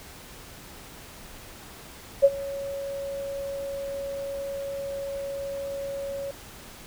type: tone with ADSR envelope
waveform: sine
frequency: 555 Hz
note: C#5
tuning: 2 cents sharp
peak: -10 dBFS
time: 2.22-6.31 s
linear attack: 25 ms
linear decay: 45 ms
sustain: -20 dB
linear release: 3 ms
effects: pink hiss -45 dBFS RMS until 6.86 s